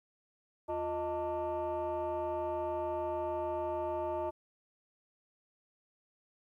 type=tone with frequency modulation; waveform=sine; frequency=622.3 Hz; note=D#5; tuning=in tune; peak=-31 dBFS; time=0.68-4.31 s; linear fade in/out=20 ms; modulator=271 Hz; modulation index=1.2; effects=tanh soft clip ceiling -29 dBFS + 12-bit